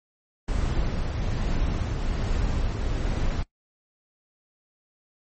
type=noise with tremolo; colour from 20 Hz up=brown; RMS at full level=-24 dBFS; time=0.48-3.43 s; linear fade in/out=5 ms; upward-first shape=triangle; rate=1.2 Hz; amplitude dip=30%; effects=noise-tail reverb RT60 0.1 s tail -20 dB re dry + MP3 32 kbps